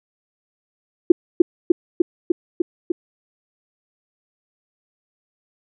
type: tone with echo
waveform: sine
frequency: 346.5 Hz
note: F4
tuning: 14 cents flat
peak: -3 dBFS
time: 1.1-1.12 s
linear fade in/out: 5 ms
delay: 300 ms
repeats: 6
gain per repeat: -2 dB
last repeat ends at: 2.92 s
effects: none